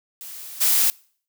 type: noise with level steps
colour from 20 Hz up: blue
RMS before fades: -37 / -18 dBFS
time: 0.21-0.9 s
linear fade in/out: 0 ms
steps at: 0.6 s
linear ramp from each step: 20 ms
effects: noise-tail reverb RT60 0.5 s tail -25 dB re dry